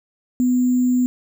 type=tone with sample-and-hold; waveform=sine; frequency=249.9 Hz; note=B3; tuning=21 cents sharp; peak=-14 dBFS; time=0.4-1.06 s; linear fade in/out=0 ms; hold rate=7350 Hz; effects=none